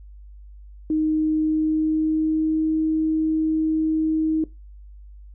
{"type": "tone with pitch glide", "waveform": "sine", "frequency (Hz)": [311.1, 315.4], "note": ["D#4", "D#4"], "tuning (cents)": [0, 24], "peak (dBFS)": -18, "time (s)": [0.9, 4.44], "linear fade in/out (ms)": 2, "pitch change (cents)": 24, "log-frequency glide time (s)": [1.39, 2.73], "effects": ["noise-tail reverb RT60 0.2 s tail -19 dB re dry", "added 50 Hz sine -40 dBFS peak until 5.34 s"]}